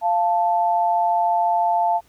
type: tone pair together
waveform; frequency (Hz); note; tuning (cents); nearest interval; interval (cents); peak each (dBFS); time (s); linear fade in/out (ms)
sine; 694 / 880; F5 / A5; -11 / 0; major third; 411; -19; 0.01-2.01; 50
effects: pink hiss -58 dBFS RMS until 2.08 s